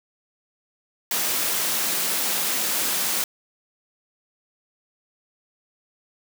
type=high-pass noise; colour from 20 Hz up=white; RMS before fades=-24 dBFS; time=1.11-3.24 s; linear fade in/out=2 ms; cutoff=160 Hz; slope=24 dB/octave; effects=none